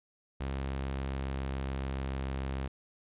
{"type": "tone with pitch glide", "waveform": "sawtooth", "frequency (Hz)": [67.4, 66.82], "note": ["C#2", "C2"], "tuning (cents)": [-48, 37], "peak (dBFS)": -29, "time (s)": [0.4, 2.68], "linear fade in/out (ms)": 10, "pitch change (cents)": -15, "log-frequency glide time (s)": [0.5, 2.18], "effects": ["resampled to 8000 Hz"]}